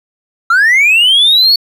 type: linear sweep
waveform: triangle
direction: up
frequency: 1318.5 to 4466 Hz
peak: -3 dBFS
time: 0.5-1.56 s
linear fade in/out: 5 ms
effects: tanh soft clip ceiling 0 dBFS